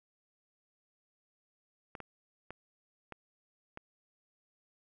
clicks, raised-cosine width 0.5 ms, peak -28 dBFS, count 5, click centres 1.952 / 2.003 / 2.506 / 3.123 / 3.774 s, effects none

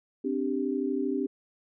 sine chord, C suspended second, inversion none, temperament just, 261.6 / 294.3 / 392.4 Hz, C4 / D4 / G4, 0 / +4 / +2 cents, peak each -30 / -31 / -31 dBFS, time 0.24-1.27 s, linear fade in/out 10 ms, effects none

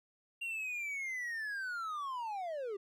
triangle linear sweep, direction down, 2783 to 381 Hz, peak -35 dBFS, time 0.41-2.77 s, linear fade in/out 10 ms, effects none

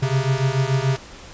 square beating tone pair, 130.3 / 137.2 Hz, C3 / C#3, -7 / -17 cents, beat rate 6.9 Hz, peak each -21 / -22 dBFS, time 0.02-0.97 s, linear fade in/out 10 ms, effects pink hiss -41 dBFS RMS until 1.33 s + resampled to 16000 Hz

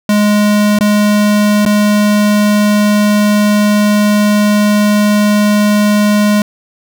square tone with dropouts, 208.2 Hz, G#3, 5 cents sharp, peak -8 dBFS, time 0.09-6.42 s, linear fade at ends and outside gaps 2 ms, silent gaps 0.788-0.808 / 1.652-1.661 s, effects none

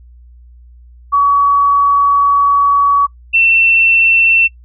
sine tone pair in turn, 1132 / 2692 Hz, C#6 / E7, +36 / +36 cents, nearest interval octave + minor third, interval 1500 cents, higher second, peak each -7 dBFS, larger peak neither, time 1.12-3.07 / 3.33-4.48 s, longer first, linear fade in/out 20 ms, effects noise-tail reverb RT60 0.1 s tail -21 dB re dry + added 60 Hz sine -37 dBFS peak until 4.64 s

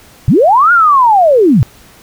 sine linear two-way sweep, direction up then down, 97.5 to 1453 to 97.5 Hz, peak -4 dBFS, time 0.28-1.63 s, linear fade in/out 0 ms, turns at 0.72 s, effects pink hiss -41 dBFS RMS until 2.02 s

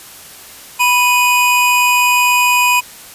square tone pair together, 985.9 / 2489 Hz, B5 / D#7, -3 / 0 cents, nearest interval octave + major third, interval 1603 cents, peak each -13 dBFS, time 0.79-2.81 s, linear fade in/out 20 ms, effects white hiss -36 dBFS RMS until 3.14 s + resampled to 32000 Hz

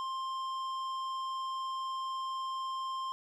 sine tone with tanh clipping, 1054 Hz, C6, 12 cents sharp, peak -36 dBFS, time 0-3.12 s, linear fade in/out 0 ms, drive 11 dB, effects none

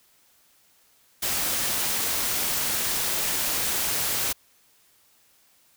white noise, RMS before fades -26 dBFS, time 1.22-4.33 s, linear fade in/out 10 ms, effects white hiss -61 dBFS RMS until 5.76 s

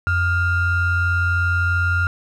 triangle ring-modulated tone, 659.3 Hz, E5, in tune, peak -11 dBFS, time 0.07-2.07 s, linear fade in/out 0 ms, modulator 747 Hz, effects none

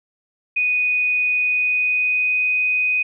sine tone with pitch glide, 2483 to 2497 Hz, D#7 to D#7, -4 to +6 cents, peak -16 dBFS, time 0.56-3.03 s, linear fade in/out 10 ms, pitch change +10 cents, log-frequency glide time 1.34-2.44 s, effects none

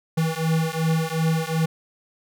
square beating tone pair, 160 / 162.7 Hz, D#3 / E3, +49 / -22 cents, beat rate 2.7 Hz, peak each -24 dBFS, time 0.17-1.66 s, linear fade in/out 10 ms, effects none

